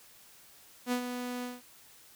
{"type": "tone with ADSR envelope", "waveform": "sawtooth", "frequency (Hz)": 246.9, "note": "B3", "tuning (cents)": 0, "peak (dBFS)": -23, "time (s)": [0.86, 1.62], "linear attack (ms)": 60, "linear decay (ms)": 86, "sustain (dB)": -8, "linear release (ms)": 190, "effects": ["white hiss -57 dBFS RMS until 2.15 s"]}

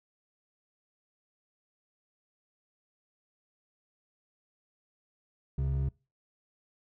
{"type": "tone pair together", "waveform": "triangle", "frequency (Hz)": [68.31, 134.7], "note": ["C#2", "C#3"], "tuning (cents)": [-25, -49], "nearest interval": "octave", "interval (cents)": 1176, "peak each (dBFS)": -27, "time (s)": [5.58, 5.89], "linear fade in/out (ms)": 5, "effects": ["noise-tail reverb RT60 0.3 s tail -25 dB re dry", "tanh soft clip ceiling -22 dBFS"]}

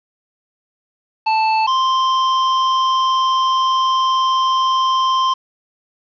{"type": "tone pair in turn", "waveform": "square", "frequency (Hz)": [880, 1046.5], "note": ["A5", "C6"], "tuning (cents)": [0, 0], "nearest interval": "minor third", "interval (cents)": 300, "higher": "second", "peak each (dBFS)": -14, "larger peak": "neither", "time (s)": [[1.26, 1.67], [1.67, 5.34]], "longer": "second", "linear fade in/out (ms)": 10, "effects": ["resampled to 11025 Hz", "7-bit"]}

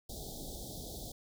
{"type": "band-stop noise", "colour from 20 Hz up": "pink", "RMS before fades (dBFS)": -44, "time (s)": [0.09, 1.12], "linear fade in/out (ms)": 5, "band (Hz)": [800, 3400], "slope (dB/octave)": 96, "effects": []}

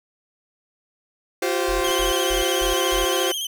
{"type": "chord", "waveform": "sawtooth", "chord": "F suspended second", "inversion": "none", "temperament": "equal with one note detuned", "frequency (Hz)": [349.2, 383.7, 523.3], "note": ["F4", "G4", "C5"], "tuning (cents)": [0, -37, 0], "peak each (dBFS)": -21, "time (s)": [1.42, 3.32], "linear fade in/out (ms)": 5}
{"type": "tone bursts", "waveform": "sine", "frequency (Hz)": 43.42, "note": "F1", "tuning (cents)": -9, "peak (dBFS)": -26, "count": 5, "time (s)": [1.68, 3.05], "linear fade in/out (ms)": 10, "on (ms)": 130, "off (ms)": 180}
{"type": "noise with exponential growth", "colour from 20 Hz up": "brown", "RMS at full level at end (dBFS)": -35, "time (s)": [1.68, 1.91], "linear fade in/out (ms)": 1, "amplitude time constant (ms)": 50}
{"type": "tone with vibrato", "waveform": "sawtooth", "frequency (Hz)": 3136, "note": "G7", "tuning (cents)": 0, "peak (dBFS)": -22, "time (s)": [1.84, 3.47], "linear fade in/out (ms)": 5, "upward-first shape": "square", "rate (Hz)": 14, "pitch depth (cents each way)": 47}
{"effects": []}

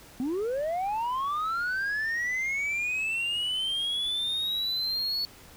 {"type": "linear sweep", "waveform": "sine", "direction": "up", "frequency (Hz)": [240.6, 4435], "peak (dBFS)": -24, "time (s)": [0.2, 5.25], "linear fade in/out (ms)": 0, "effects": ["tanh soft clip ceiling -26 dBFS", "pink hiss -51 dBFS RMS until 5.56 s"]}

